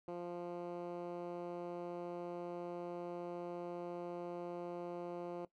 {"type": "tone with band-pass filter", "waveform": "10% pulse", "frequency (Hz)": 174.61, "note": "F3", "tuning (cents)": 0, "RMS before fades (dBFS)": -44, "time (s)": [0.08, 5.45], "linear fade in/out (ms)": 2, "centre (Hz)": 380, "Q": 1.2, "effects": ["noise-tail reverb RT60 0.1 s tail -17 dB re dry"]}